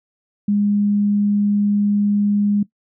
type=tone; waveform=sine; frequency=204.9 Hz; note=G#3; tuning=23 cents flat; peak=-14 dBFS; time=0.48-2.63 s; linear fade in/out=5 ms; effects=noise-tail reverb RT60 0.1 s tail -18 dB re dry